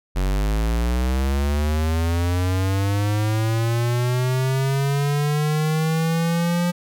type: linear sweep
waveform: square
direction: up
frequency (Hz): 45.25 to 176.1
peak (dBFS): -19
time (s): 0.15-6.72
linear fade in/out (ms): 20
effects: none